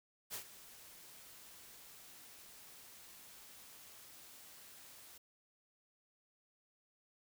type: noise with ADSR envelope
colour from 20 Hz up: white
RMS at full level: -42 dBFS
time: 0.3-5.18 s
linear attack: 40 ms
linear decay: 94 ms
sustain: -15 dB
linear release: 6 ms
effects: none